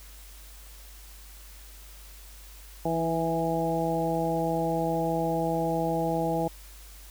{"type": "harmonic tone with a mistuned harmonic", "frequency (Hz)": 164.81, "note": "E3", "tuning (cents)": 0, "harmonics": [1, 2, 3, 4, 5], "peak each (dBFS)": [-31, -31, -31, -31, -31], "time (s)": [2.85, 6.48], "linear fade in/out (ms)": 5, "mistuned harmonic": 2, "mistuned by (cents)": -16, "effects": ["added 50 Hz sine -46 dBFS peak until 7.1 s", "white hiss -51 dBFS RMS until 7.1 s"]}